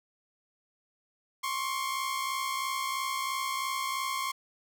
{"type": "tone pair together", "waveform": "sawtooth", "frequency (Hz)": [1060, 1123], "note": ["C6", "C#6"], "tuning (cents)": [22, 22], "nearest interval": "minor second", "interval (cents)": 100, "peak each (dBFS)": [-28, -32], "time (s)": [1.43, 4.32], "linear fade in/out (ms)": 10, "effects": []}